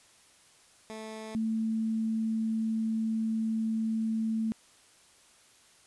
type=tone pair in turn; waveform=15% pulse / sine; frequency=219 / 222.2 Hz; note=A3 / A3; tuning=-8 / +17 cents; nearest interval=unison; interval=25 cents; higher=second; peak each=-33 / -27 dBFS; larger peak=second; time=0.9-1.35 / 1.35-4.52 s; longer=second; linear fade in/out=0 ms; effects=white hiss -60 dBFS RMS until 5.86 s + resampled to 24000 Hz